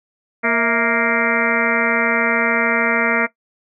harmonic tone with a mistuned harmonic, 233.1 Hz, A#3, in tune, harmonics 1 / 2 / 3 / 4 / 5 / 6 / 7 / 8 / 9 / 10, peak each -23 / -23 / -23 / -27 / -27 / -22 / -28 / -24 / -22 / -26 dBFS, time 0.43-3.27 s, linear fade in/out 20 ms, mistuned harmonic 3, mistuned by -100 cents, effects noise-tail reverb RT60 0.1 s tail -17 dB re dry

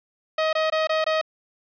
sawtooth tone bursts, 631 Hz, D#5, 24 cents sharp, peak -16 dBFS, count 5, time 0.38-1.214 s, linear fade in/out 5 ms, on 150 ms, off 21 ms, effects resampled to 11025 Hz + 8-bit

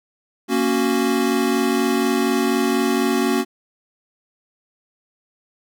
square chord, F# major, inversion first, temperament equal, 233.1 / 277.2 / 370 Hz, A#3 / C#4 / F#4, 0 / 0 / 0 cents, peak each -22 dBFS, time 0.48-3.45 s, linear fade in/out 50 ms, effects none

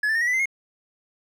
triangle tone with pitch steps, 1700 / 1768.1 / 1838.9 / 1912.6 / 1989.2 / 2069 / 2152 Hz, G#6 / A6 / A#6 / A#6 / B6 / C7 / C7, +40 / +8 / -24 / +44 / +12 / -20 / +48 cents, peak -18 dBFS, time 0.03-0.457 s, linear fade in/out 5 ms, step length 61 ms, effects none

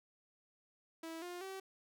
sawtooth tone with pitch steps, 326.5 / 354 / 383.8 Hz, E4 / F4 / G4, -17 / +23 / -37 cents, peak -40 dBFS, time 1.03-1.6 s, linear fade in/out 5 ms, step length 190 ms, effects none

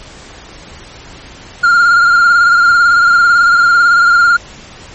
triangle tone with vibrato, 1401 Hz, F6, 5 cents sharp, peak -3 dBFS, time 1.63-4.37 s, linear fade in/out 10 ms, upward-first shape sine, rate 18 Hz, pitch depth 40 cents each way, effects pink hiss -34 dBFS RMS until 4.94 s + MP3 32 kbps

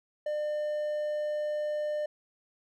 triangle tone, 600 Hz, D5, 37 cents sharp, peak -27 dBFS, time 0.26-2.06 s, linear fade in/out 5 ms, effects none

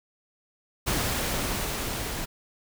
pink noise with level ramp, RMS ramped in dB -26 to -33 dBFS, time 0.86-2.26 s, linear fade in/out 20 ms, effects none

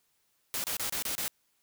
white noise bursts, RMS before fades -33 dBFS, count 6, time 0.54-1.28 s, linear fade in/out 0 ms, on 100 ms, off 28 ms, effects white hiss -73 dBFS RMS until 1.62 s

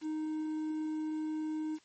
triangle tone with quantisation, 310.7 Hz, D#4, 2 cents flat, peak -31 dBFS, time 0.01-1.79 s, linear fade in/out 50 ms, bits 9, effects white hiss -66 dBFS RMS until 1.84 s + MP3 32 kbps

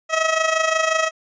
15% pulse tone with amplitude modulation, 641 Hz, E5, 49 cents flat, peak -8 dBFS, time 0.09-1.11 s, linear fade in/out 50 ms, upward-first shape sine, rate 25.6 Hz, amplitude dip 65%, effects resampled to 16000 Hz

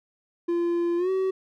triangle tone with pitch glide, 343.7 to 379.2 Hz, F4 to F#4, -28 to +43 cents, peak -20 dBFS, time 0.48-1.31 s, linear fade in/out 10 ms, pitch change +171 cents, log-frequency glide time 0.97-1.1 s, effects none

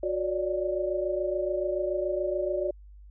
sine tone cluster, 364.4 / 569 / 596 Hz, F#4 / C#5 / D5, -26 / +45 / +25 cents, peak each -30 / -31 / -30 dBFS, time 0.03-2.71 s, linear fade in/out 5 ms, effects added 50 Hz sine -46 dBFS peak until 3.1 s

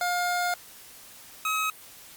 25% pulse tone pair in turn, 710 / 1274.6 Hz, F5 / D#6, +28 / +41 cents, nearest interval minor seventh, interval 1013 cents, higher second, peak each -21 dBFS, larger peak neither, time 0.01-0.54 / 1.45-1.7 s, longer first, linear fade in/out 2 ms, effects white hiss -48 dBFS RMS until 2.16 s + Opus 48 kbps

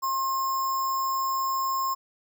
sine tone with sample-and-hold, 1066 Hz, C6, 32 cents sharp, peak -24 dBFS, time 0.02-1.95 s, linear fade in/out 20 ms, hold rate 6300 Hz, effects none

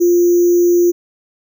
sine tone with sample-and-hold, 349.2 Hz, F4, in tune, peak -8 dBFS, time 0-0.92 s, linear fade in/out 20 ms, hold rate 6300 Hz, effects none

